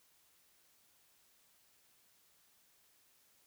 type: silence
effects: white hiss -70 dBFS RMS until 3.46 s